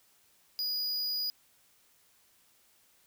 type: tone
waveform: square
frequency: 4915 Hz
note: D#8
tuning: 22 cents flat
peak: -31 dBFS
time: 0.59-1.3 s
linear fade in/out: 0 ms
effects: white hiss -66 dBFS RMS until 3.06 s